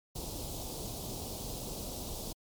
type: band-stop noise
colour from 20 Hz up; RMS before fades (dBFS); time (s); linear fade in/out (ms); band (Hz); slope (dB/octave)
pink; -40; 0.15-2.33; 10; 850 to 3600; 24
effects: MP3 96 kbps